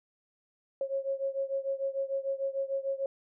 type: beating tone pair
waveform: sine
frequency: 542 / 548.7 Hz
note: C#5 / C#5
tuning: -39 / -18 cents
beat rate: 6.7 Hz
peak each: -32 / -34 dBFS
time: 0.81-3.06 s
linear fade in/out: 2 ms
effects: none